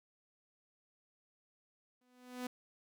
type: tone with exponential growth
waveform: sawtooth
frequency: 249.6 Hz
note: B3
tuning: 19 cents sharp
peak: -33 dBFS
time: 2.01-2.47 s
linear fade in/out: 5 ms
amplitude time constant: 100 ms
effects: none